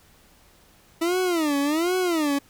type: tone with vibrato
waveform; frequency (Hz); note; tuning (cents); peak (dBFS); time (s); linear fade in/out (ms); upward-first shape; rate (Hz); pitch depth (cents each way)
40% pulse; 322.7; E4; -37; -20; 1.01-2.39; 10; sine; 1.3; 240
effects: pink hiss -56 dBFS RMS until 2.49 s